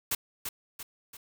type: noise with echo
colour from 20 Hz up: white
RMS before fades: -29 dBFS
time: 0.11-0.15 s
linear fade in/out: 5 ms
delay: 340 ms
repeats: 3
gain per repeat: -6 dB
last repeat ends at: 1.17 s
effects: none